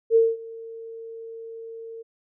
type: tone with ADSR envelope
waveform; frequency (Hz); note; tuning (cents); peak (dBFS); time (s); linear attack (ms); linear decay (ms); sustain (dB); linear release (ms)
sine; 454.3; A#4; -45; -12; 0.1-2.03; 55; 210; -23; 19
effects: none